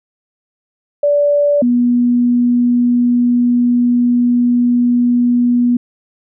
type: tone pair in turn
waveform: sine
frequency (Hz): 580 / 242.8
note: D5 / B3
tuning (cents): -22 / -29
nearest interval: octave + minor third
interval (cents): 1507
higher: first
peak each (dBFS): -9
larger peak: neither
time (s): 1.03-1.62 / 1.62-5.77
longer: second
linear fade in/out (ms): 5
effects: none